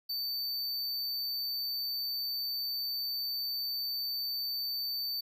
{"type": "tone", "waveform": "square", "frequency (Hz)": 4565, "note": "D8", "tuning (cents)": -50, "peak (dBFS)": -33, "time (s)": [0.09, 5.21], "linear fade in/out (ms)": 10, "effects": []}